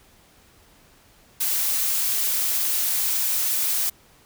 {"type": "noise", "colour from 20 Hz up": "blue", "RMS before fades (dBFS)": -23, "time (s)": [1.4, 3.9], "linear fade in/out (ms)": 10, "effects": ["pink hiss -55 dBFS RMS until 4.25 s"]}